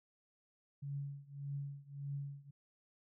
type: tone with tremolo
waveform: sine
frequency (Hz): 141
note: C#3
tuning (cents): +30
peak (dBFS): -37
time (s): 0.82-2.51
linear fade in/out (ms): 10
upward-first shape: triangle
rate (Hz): 1.7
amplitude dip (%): 95
effects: none